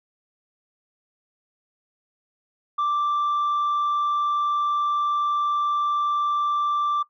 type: tone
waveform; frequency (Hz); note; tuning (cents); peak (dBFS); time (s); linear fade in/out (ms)
sine; 1174.7; D6; 0; -18; 2.78-7.03; 10
effects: noise-tail reverb RT60 0.1 s tail -17 dB re dry + tanh soft clip ceiling -19 dBFS